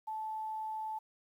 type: tone with quantisation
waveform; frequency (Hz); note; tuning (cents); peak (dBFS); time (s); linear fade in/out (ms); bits
sine; 872; A5; -16; -36; 0.07-0.99; 10; 11
effects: none

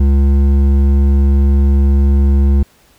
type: tone with hard clipping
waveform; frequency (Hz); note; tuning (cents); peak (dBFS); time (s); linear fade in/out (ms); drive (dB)
sine; 69.3; C#2; 0; -9; 0-2.63; 5; 9
effects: pink hiss -50 dBFS RMS until 2.98 s

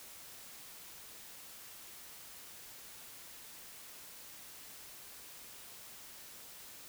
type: silence
effects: white hiss -52 dBFS RMS until 6.88 s

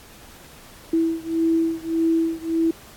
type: beating tone pair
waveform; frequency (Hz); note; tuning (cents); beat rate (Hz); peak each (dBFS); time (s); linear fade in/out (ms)
sine; 327.1 / 328.8; E4 / E4; -13 / -4; 1.7; -21 / -22; 0.93-2.71; 5
effects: pink hiss -46 dBFS RMS until 2.96 s + AAC 64 kbps

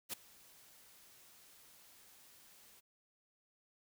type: noise with ADSR envelope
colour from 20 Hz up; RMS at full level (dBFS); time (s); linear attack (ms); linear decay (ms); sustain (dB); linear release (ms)
white; -39; 0.09-2.81; 41; 8; -23; 23
effects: none

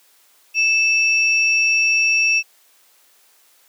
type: tone pair together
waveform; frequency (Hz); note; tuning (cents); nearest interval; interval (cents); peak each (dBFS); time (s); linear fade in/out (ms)
sine; 2637 / 5594; E7 / F8; 0 / +2; octave + minor second; 1302; -14 / -23; 0.54-2.43; 50
effects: white hiss -55 dBFS RMS until 3.68 s + high-pass 400 Hz 12 dB/octave

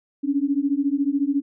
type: beating tone pair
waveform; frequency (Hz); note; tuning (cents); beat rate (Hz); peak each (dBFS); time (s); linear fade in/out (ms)
sine; 274.5 / 288.5; C#4 / D4; -17 / -31; 14; -22; 0.23-1.42; 20
effects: none

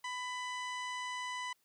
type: harmonic tone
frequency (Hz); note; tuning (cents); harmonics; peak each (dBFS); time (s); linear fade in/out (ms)
997; B5; +16; 1 / 2 / 3 / 4 / 5 / 6 / 7 / 8 / 9; -40 / -42 / -47 / -53 / -58 / -54 / -60 / -59 / -59; 0.04-1.53; 5
effects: white hiss -75 dBFS RMS until 1.64 s + high-pass 100 Hz 12 dB/octave

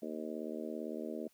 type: harmonic tone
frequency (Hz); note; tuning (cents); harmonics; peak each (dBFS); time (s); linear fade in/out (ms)
77.78; D#2; 0; 3 / 4 / 5 / 6 / 7 / 8; -43 / -44 / -45 / -47 / -48 / -47; 0.02-1.28; 5
effects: white hiss -71 dBFS RMS until 1.33 s

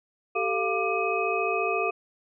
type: tone cluster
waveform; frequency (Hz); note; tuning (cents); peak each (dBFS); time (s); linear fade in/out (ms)
sine; 388.6 / 443 / 698 / 1187 / 2533; G4 / A4 / F5 / D6 / D#7; -15 / +12 / -1 / +18 / +30; -30; 0.35-1.91; 10
effects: none

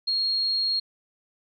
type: tone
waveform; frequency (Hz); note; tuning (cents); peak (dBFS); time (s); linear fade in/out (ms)
sine; 4269; C8; +34; -22; 0.07-0.8; 10
effects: none

